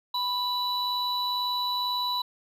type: tone pair together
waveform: triangle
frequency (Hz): 987.8 / 3951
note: B5 / B7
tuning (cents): 0 / 0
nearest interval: 2 octaves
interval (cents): 2400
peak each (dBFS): -27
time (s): 0.14-2.22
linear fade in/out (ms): 5
effects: none

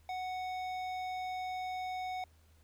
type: tone with hard clipping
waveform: sine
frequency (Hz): 740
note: F#5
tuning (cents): 0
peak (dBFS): -38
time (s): 0.09-2.24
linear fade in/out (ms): 2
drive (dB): 12
effects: added 79 Hz sine -62 dBFS peak until 2.63 s + pink hiss -70 dBFS RMS until 2.63 s

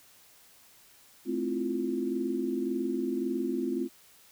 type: chord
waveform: sine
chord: F major seventh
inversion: first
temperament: just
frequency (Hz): 218.3 / 261.9 / 327.4 / 349.2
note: A3 / C4 / E4 / F4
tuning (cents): -13 / +2 / -12 / 0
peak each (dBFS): -36 / -32 / -37 / -32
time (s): 1.25-3.89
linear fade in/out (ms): 50
effects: white hiss -58 dBFS RMS until 4.31 s

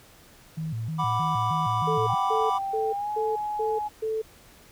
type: tone with vibrato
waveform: sine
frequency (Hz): 134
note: C3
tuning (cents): +42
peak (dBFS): -28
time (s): 0.57-2.15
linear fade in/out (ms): 10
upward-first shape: square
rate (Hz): 3.2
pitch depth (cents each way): 300
type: chord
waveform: triangle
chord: B minor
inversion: second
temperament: equal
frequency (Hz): 740 / 987.8 / 1174.7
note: F#5 / B5 / D6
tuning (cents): 0 / 0 / 0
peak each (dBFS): -30 / -25 / -26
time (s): 0.98-2.59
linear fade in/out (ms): 20
type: tone bursts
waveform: sine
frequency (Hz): 440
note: A4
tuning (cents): 0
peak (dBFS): -25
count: 6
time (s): 1.87-4.22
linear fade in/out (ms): 10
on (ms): 200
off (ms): 230
type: tone with pitch glide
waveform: sine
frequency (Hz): 784 to 840.3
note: G5 to G#5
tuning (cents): 0 to +20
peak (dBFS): -27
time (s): 2.08-3.89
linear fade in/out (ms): 20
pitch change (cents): +120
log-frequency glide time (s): 2.88-3.1
effects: pink hiss -53 dBFS RMS until 4.71 s

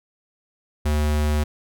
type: tone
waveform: square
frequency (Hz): 75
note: D2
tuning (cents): +37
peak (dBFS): -19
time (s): 0.85-1.44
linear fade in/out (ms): 10
effects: none

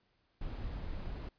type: noise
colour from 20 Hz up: brown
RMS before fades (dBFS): -40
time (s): 0.41-1.29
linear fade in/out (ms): 5
effects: pink hiss -75 dBFS RMS until 1.38 s + resampled to 11025 Hz

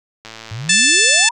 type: click train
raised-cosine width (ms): 0.2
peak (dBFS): -16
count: 52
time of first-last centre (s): 0.25-0.705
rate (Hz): 112
type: exponential sweep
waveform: sine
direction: up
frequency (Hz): 100 to 986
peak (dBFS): -24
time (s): 0.51-1.31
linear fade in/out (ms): 5
type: harmonic tone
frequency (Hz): 880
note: A5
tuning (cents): 0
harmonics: 2 / 3 / 4 / 5 / 6 / 7 / 8 / 9 / 10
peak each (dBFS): -17 / -16 / -18 / -22 / -20 / -21 / -19 / -22 / -22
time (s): 0.69-1.29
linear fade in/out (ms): 5
effects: none

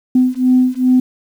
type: beating tone pair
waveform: sine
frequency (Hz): 252.8 / 255.3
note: B3 / C4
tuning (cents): +41 / -42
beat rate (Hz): 2.5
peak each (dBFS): -12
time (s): 0.15-1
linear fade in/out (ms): 5
effects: tanh soft clip ceiling -2 dBFS + 7-bit

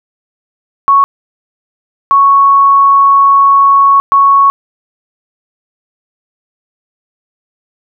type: tone bursts at uneven times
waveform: sine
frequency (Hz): 1108.7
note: C#6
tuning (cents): 0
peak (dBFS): -3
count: 3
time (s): 0.88-1.04 / 2.11-4 / 4.12-4.5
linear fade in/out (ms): 0
effects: none

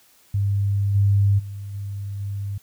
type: tone with level steps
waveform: sine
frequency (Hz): 100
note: G2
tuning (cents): +35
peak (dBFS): -18 / -14 / -30 / -27 / -25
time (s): 0.34-2.58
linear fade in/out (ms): 5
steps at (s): 0.94 / 1.38 / 1.73 / 2.19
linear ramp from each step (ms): 20
effects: white hiss -56 dBFS RMS until 2.62 s

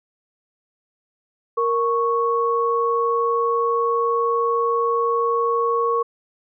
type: tone pair together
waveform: sine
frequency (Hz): 466.2 / 1107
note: A#4 / C#6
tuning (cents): 0 / -3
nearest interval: octave + minor third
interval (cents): 1497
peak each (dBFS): -20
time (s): 1.57-6.03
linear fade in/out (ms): 10
effects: none

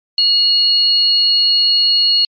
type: tone pair together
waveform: sine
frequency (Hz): 2884 / 4321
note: F#7 / C#8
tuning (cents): -45 / -45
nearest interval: perfect fifth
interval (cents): 700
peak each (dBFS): -18 / -10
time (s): 0.18-2.25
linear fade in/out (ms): 2
effects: MP3 48 kbps

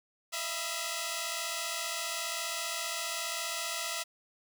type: tone cluster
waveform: 5% pulse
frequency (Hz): 635 / 675 / 982 / 1255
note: D#5 / E5 / B5 / D#6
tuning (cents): +35 / +41 / -10 / +15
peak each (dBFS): -29 / -25 / -28 / -31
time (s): 0.32-4.04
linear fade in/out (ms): 20
effects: none

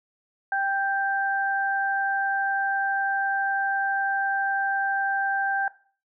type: tone pair together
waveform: sine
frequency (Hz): 786 / 1572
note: G5 / G6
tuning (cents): +4 / +4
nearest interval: octave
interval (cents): 1200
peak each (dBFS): -25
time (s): 0.52-5.68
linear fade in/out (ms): 2
effects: noise-tail reverb RT60 0.4 s tail -17 dB re dry

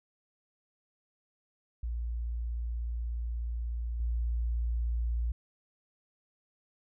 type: tone with level steps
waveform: sine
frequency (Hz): 58.27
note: A#1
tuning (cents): 0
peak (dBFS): -31 / -27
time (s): 1.83-5.32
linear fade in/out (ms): 5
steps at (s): 4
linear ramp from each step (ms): 2
effects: tanh soft clip ceiling -23 dBFS

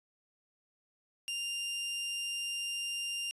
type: tone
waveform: sawtooth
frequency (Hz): 2794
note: F7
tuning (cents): 0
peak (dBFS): -31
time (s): 1.28-3.31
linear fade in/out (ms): 0
effects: resampled to 24000 Hz

